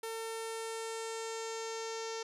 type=tone with low-pass filter sweep; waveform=sawtooth; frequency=450 Hz; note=A4; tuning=39 cents sharp; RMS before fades=-40 dBFS; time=0.03-2.23 s; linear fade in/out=5 ms; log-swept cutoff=11000 to 6000 Hz; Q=3; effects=none